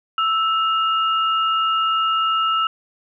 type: tone pair together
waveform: sine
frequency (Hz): 1318.5 / 2841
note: E6 / F7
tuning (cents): 0 / +29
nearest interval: octave + minor second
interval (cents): 1329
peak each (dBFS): -17 / -24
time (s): 0.18-2.67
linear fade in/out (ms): 2
effects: none